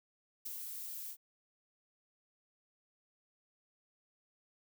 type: noise with ADSR envelope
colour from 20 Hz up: violet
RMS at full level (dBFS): -40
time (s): 0.45-1.17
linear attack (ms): 12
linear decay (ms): 22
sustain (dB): -4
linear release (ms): 68
effects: none